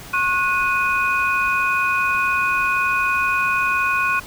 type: tone cluster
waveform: sine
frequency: 1088 / 1464 / 2491 Hz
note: C#6 / F#6 / D#7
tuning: -33 / -19 / +1 cents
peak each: -21 dBFS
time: 0.13-4.2 s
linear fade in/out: 10 ms
effects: pink hiss -38 dBFS RMS until 4.26 s